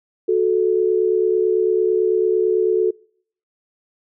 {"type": "tone pair together", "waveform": "sine", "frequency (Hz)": [367.3, 436.3], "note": ["F#4", "A4"], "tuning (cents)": [-13, -15], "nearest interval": "minor third", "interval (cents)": 298, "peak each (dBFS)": -17, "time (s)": [0.28, 2.91], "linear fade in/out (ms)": 10, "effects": ["noise-tail reverb RT60 0.6 s tail -26 dB re dry"]}